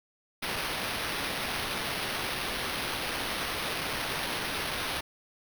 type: noise with sample-and-hold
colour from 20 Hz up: blue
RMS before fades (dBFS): -33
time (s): 0.42-5.01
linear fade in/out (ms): 10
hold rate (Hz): 7350
effects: none